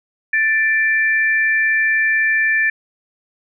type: tone pair together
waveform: sine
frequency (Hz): 1764 / 2350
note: A6 / D7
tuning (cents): +4 / +1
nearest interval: perfect fourth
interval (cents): 497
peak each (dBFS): -14 / -20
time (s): 0.33-2.7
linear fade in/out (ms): 5
effects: none